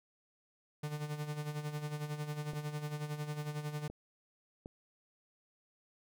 45% pulse tone with tremolo, 149.4 Hz, D3, 30 cents sharp, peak -35 dBFS, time 0.83-3.88 s, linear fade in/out 5 ms, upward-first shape sine, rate 11 Hz, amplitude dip 65%
clicks, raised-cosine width 2 ms, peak -32 dBFS, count 3, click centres 2.534 / 3.9 / 4.659 s
effects none

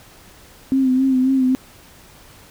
sine tone with vibrato, 261.6 Hz, C4, in tune, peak -13 dBFS, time 0.72-1.55 s, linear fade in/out 0 ms, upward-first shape sine, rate 3.7 Hz, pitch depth 44 cents each way, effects pink hiss -46 dBFS RMS until 2.5 s

